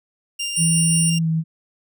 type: tone with tremolo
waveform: 20% pulse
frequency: 2794 Hz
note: F7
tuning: in tune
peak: -18 dBFS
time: 0.39-1.19 s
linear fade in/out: 10 ms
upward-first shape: triangle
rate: 5.7 Hz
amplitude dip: 30%
type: tone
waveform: sine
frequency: 9180 Hz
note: D9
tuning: 40 cents flat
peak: -18 dBFS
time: 0.56-1.1 s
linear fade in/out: 5 ms
type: tone with pitch glide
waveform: sine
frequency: 164.5 to 161.21 Hz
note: E3 to E3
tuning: -3 to -38 cents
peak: -17 dBFS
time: 0.57-1.44 s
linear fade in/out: 50 ms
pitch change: -35 cents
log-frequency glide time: 1.21-1.28 s
effects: none